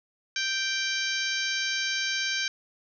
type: harmonic tone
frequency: 783 Hz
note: G5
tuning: 2 cents flat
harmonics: 2 / 3 / 4 / 5 / 6 / 7 / 8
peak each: -31 / -33 / -34 / -35 / -36 / -36 / -37 dBFS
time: 0.36-2.48 s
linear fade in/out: 2 ms
effects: none